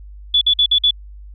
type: tone bursts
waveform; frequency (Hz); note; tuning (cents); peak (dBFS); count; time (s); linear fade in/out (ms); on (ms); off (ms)
sine; 3440; A7; -40; -10; 5; 0.34-0.909; 5; 73; 51
effects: added 50 Hz sine -34 dBFS peak until 1.34 s